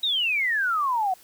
sine exponential sweep, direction down, 3856 to 720 Hz, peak -21 dBFS, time 0.03-1.14 s, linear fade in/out 5 ms, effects white hiss -53 dBFS RMS until 1.23 s

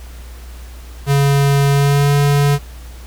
square tone with pitch glide, 140.4 to 143.1 Hz, C#3 to D3, +22 to -45 cents, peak -11 dBFS, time 1.06-2.59 s, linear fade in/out 50 ms, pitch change +33 cents, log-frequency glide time 1.7-2.13 s, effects added 60 Hz sine -31 dBFS peak until 3.06 s + pink hiss -42 dBFS RMS until 3.06 s

